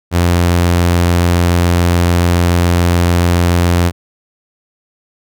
sawtooth tone, 87 Hz, F2, 6 cents flat, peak -5 dBFS, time 0.11-3.92 s, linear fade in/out 50 ms, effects none

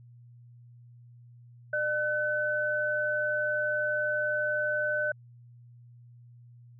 sine tone pair together, 600 / 1511.9 Hz, D5 / F#6, +37 / +37 cents, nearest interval octave + major third, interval 1600 cents, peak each -30 / -28 dBFS, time 1.73-5.12 s, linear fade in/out 5 ms, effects added 120 Hz sine -50 dBFS peak until 6.79 s

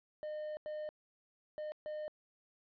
triangle tone bursts at uneven times, 609 Hz, D#5, 37 cents flat, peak -37 dBFS, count 4, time 0.23-0.57 / 0.66-0.89 / 1.58-1.72 / 1.86-2.08 s, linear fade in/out 0 ms, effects resampled to 11025 Hz + 13-bit

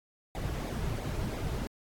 brown noise with flanger, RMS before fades -34 dBFS, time 0.35-1.67 s, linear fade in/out 0 ms, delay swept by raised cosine 0.67 to 3.97 ms, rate 3 Hz, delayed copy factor -0.6, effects AAC 64 kbps

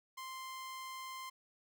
sawtooth tone, 1046 Hz, C6, 1 cent flat, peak -40 dBFS, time 0.17-1.3 s, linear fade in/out 10 ms, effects none

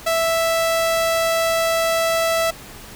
sawtooth tone, 659.3 Hz, E5, in tune, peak -13 dBFS, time 0.06-2.51 s, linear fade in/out 10 ms, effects pink hiss -39 dBFS RMS until 2.95 s

